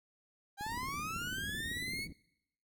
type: linear sweep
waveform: 30% pulse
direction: up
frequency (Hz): 782 to 2246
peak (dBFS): -35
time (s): 0.57-2.08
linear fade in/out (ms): 50
type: click train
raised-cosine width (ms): 3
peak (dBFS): -34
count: 26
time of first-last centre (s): 0.61-1.991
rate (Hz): 18.1
type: low-pass noise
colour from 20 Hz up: white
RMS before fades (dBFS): -48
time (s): 0.68-2.13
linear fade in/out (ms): 10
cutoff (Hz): 270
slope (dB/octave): 24
effects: noise-tail reverb RT60 0.8 s tail -22 dB re dry